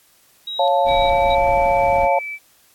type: tone with tremolo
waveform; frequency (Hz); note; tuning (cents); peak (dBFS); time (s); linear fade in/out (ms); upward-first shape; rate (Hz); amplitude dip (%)
sine; 3824; A#7; +43; -25; 0.47-1.35; 5; square; 2.4; 75
type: chord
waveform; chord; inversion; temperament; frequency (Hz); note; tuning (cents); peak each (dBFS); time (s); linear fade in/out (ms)
sine; Db augmented; none; equal; 554.4 / 698.5 / 880; Db5 / F5 / A5; 0 / 0 / 0; -18; 0.59-2.19; 5
type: noise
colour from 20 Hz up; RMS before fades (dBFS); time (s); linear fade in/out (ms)
brown; -29; 0.84-2.09; 50
type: tone with pitch glide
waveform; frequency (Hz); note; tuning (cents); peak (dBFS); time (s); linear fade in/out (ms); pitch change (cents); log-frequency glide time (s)
sine; 2294 to 2310; D7 to D7; -41 to -29; -26; 0.86-2.39; 50; +12; 1.1-1.42
effects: white hiss -55 dBFS RMS until 2.74 s + AAC 64 kbps